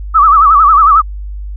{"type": "tone with vibrato", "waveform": "sine", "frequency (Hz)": 1220, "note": "D#6", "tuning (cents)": -34, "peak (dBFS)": -3, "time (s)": [0.14, 1.02], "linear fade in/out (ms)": 20, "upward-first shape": "sine", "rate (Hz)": 11, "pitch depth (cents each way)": 140, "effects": ["added 50 Hz sine -20 dBFS peak until 1.56 s"]}